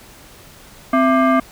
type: tone with frequency modulation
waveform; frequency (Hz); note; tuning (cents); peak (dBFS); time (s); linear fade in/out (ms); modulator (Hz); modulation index
sine; 259.9; C4; -11; -11; 0.93-1.4; 5; 926; 1.2
effects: pink hiss -43 dBFS RMS until 1.51 s